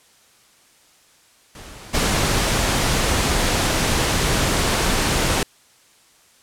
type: noise with level steps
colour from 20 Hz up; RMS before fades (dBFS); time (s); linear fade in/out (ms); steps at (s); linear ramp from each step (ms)
pink; -39 / -19; 1.55-5.43; 2; 1.93; 20
effects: white hiss -54 dBFS RMS until 6.42 s + low-pass 10000 Hz 12 dB/octave